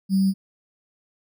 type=tone with sample-and-hold; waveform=sine; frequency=192.6 Hz; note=G3; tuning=30 cents flat; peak=-16 dBFS; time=0.09-0.34 s; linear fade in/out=50 ms; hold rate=4900 Hz; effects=none